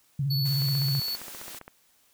sine tone with vibrato, 138.59 Hz, C#3, in tune, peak -24 dBFS, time 0.19-1 s, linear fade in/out 5 ms, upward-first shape triangle, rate 16 Hz, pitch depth 110 cents each way
square tone, 4435 Hz, C#8, in tune, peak -29 dBFS, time 0.3-1.16 s, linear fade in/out 10 ms
white high-pass noise, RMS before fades -42 dBFS, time 0.45-1.59 s, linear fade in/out 5 ms, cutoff 160 Hz, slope 48 dB/octave
click train, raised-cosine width 0.5 ms, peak -27 dBFS, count 17, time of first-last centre 0.62-1.68 s, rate 15.1 Hz
effects white hiss -64 dBFS RMS until 2.13 s

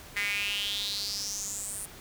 sawtooth tone with high-pass filter sweep, 203.6 Hz, G#3, 34 cents flat, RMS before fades -33 dBFS, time 0.16-1.86 s, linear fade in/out 10 ms, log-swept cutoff 2000 to 9700 Hz, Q 6.2, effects pink hiss -48 dBFS RMS until 2 s

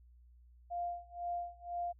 sine tone with tremolo, 698.5 Hz, F5, in tune, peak -34 dBFS, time 0.7-1.93 s, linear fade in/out 20 ms, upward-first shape sine, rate 2 Hz, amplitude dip 95%, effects added 60 Hz sine -58 dBFS peak until 1.99 s

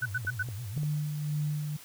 sine tone with vibrato, 110 Hz, A2, in tune, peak -35 dBFS, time 0.01-0.79 s, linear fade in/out 20 ms, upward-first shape sine, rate 7 Hz, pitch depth 240 cents each way
sine tone bursts, 1497 Hz, F#6, 20 cents sharp, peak -27 dBFS, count 4, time 0.02-0.428 s, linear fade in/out 5 ms, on 36 ms, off 88 ms
clicks, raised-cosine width 2 ms, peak -32 dBFS, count 4, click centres 0.249 / 0.487 / 0.777 / 0.833 s
sine tone with tremolo, 150 Hz, D3, 37 cents sharp, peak -27 dBFS, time 0.76-1.77 s, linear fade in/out 10 ms, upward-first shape sine, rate 1.9 Hz, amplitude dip 40%
effects white hiss -50 dBFS RMS until 1.84 s

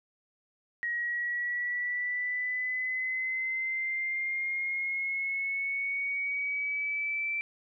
sine exponential sweep, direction up, 1893 to 2338 Hz, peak -29 dBFS, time 0.83-7.41 s, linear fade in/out 0 ms, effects none

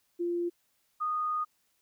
sine tone pair in turn, 346.5 / 1234.8 Hz, F4 / D#6, -14 / -14 cents, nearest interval octave + minor seventh, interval 2200 cents, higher second, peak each -28 dBFS, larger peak neither, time 0.19-0.5 / 1-1.45 s, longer second, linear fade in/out 20 ms, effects white hiss -73 dBFS RMS until 1.81 s

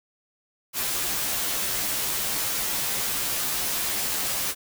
white noise with comb filter, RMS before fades -27 dBFS, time 0.73-4.55 s, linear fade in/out 50 ms, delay 12 ms, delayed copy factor -0.9, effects none

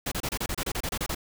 pink noise bursts, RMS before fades -30 dBFS, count 13, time 0.06-1.149 s, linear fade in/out 5 ms, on 57 ms, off 29 ms, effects none

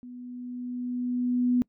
sine tone with level ramp, 246.9 Hz, B3, in tune, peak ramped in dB -40 to -19 dBFS, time 0.03-1.62 s, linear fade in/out 0 ms, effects noise-tail reverb RT60 0.1 s tail -25 dB re dry

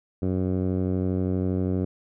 10% pulse tone with low-pass filter, 92.5 Hz, F#2, in tune, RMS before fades -25 dBFS, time 0.22-1.85 s, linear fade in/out 5 ms, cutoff 380 Hz, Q 0.69, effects none

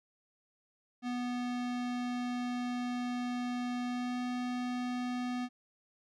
square tone with pitch glide, 245.8 to 247.5 Hz, B3 to B3, -8 to +4 cents, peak -34 dBFS, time 1.02-5.49 s, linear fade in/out 50 ms, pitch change +12 cents, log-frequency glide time 3.86-4.18 s, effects low-pass 5000 Hz 12 dB/octave

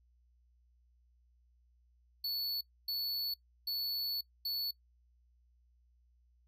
square tone bursts at uneven times, 4435 Hz, C#8, in tune, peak -34 dBFS, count 4, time 2.24-2.61 / 2.88-3.34 / 3.67-4.21 / 4.45-4.71 s, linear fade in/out 5 ms, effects noise-tail reverb RT60 0.1 s tail -21 dB re dry + added 60 Hz sine -66 dBFS peak until 6.47 s

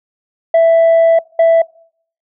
sine tone bursts at uneven times, 661 Hz, E5, 5 cents sharp, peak -3 dBFS, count 2, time 0.54-1.19 / 1.39-1.62 s, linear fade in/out 5 ms, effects noise-tail reverb RT60 0.6 s tail -26 dB re dry + tanh soft clip ceiling -5 dBFS

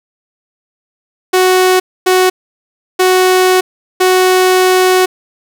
sawtooth tone bursts at uneven times, 370 Hz, F#4, in tune, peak -3 dBFS, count 4, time 1.33-1.8 / 2.06-2.3 / 2.99-3.61 / 4-5.06 s, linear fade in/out 10 ms, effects none

